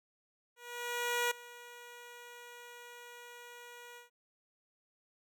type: tone with ADSR envelope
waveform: 10% pulse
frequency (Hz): 481.6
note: B4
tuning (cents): -44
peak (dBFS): -21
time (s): 0.56-4.1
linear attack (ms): 750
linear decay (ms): 7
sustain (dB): -20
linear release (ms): 130
effects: none